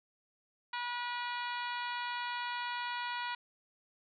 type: harmonic tone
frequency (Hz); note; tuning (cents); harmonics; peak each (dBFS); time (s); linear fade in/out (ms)
484.3; B4; -34; 2 / 3 / 4 / 5 / 6 / 7 / 8 / 9; -38 / -42 / -44 / -46 / -48 / -49 / -50 / -51; 0.73-3.35; 5
effects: none